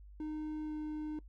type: tone with pitch glide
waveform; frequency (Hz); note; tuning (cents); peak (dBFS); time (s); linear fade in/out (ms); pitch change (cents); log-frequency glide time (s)
triangle; 307.3 to 305.4; D#4 to D#4; -21 to -32; -35; 0.2-1.19; 2; -11; 0.65-0.72
effects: noise-tail reverb RT60 0.1 s tail -22 dB re dry + added 50 Hz sine -51 dBFS peak until 1.28 s